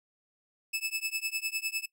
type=tone with tremolo; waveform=sawtooth; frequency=2614 Hz; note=E7; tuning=15 cents flat; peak=-24 dBFS; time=0.73-1.86 s; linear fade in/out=10 ms; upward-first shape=triangle; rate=9.9 Hz; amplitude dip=100%; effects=noise-tail reverb RT60 0.1 s tail -19 dB re dry